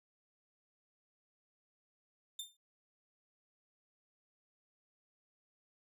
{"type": "tone with exponential decay", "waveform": "sawtooth", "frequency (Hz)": 3594, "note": "A7", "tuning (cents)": 36, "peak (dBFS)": -35, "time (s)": [2.39, 2.57], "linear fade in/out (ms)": 5, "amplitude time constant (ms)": 37, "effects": []}